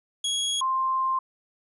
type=tone pair in turn; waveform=sawtooth / sine; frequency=3322 / 1050.6 Hz; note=G#7 / C6; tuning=0 / +7 cents; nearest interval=octave + minor sixth; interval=1993 cents; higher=first; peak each=-21 / -22 dBFS; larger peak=first; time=0.24-0.61 / 0.61-1.19 s; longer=second; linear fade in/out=5 ms; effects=resampled to 24000 Hz